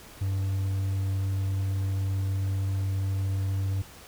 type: tone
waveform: triangle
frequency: 96.7 Hz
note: G2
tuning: 23 cents flat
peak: -23 dBFS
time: 0.21-3.82 s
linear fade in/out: 5 ms
effects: pink hiss -48 dBFS RMS until 4.07 s